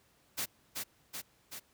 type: noise with echo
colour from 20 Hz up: white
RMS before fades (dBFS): -35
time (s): 0.37-0.46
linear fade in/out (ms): 20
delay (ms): 380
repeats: 3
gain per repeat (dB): -3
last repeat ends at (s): 1.6
effects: pink hiss -68 dBFS RMS until 1.73 s + high-pass 60 Hz 12 dB/octave